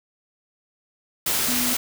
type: tone in noise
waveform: sine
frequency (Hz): 247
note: B3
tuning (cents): 0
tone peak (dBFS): -27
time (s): 1.48-1.74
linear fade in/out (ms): 5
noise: white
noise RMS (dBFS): -23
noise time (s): 1.26-1.77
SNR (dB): -7
effects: none